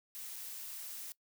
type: noise with dropouts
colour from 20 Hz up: blue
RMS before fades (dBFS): -45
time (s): 0.15-1.12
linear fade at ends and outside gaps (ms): 0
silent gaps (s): 0.359-0.363
effects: noise-tail reverb RT60 0.1 s tail -21 dB re dry